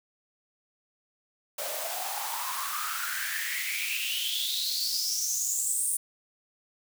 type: noise with high-pass filter sweep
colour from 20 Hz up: white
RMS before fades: -31 dBFS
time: 1.58-5.97 s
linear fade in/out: 5 ms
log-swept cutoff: 560 to 9400 Hz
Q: 8.4
effects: none